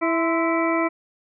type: harmonic tone with a mistuned harmonic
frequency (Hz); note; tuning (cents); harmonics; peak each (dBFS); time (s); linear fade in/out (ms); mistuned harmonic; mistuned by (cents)
329.6; E4; 0; 1 / 2 / 3 / 4 / 6 / 7; -22 / -25 / -27 / -28 / -30 / -30; 0.01-0.89; 20; 3; +59
effects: none